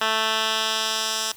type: tone with band-pass filter sweep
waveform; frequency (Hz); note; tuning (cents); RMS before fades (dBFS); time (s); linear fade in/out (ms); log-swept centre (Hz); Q
10% pulse; 220; A3; 0; -24; 0.01-1.32; 5; 2300 to 6100; 1.1
effects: white hiss -47 dBFS RMS until 1.36 s